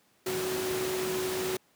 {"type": "tone in noise", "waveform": "sine", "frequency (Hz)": 372.1, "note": "F#4", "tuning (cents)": 10, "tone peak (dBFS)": -30, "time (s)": [0.26, 1.57], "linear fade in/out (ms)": 5, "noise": "pink", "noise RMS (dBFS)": -34, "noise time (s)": [0.26, 1.57], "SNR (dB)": 1, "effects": ["pink hiss -66 dBFS RMS until 1.75 s", "high-pass 150 Hz 12 dB/octave"]}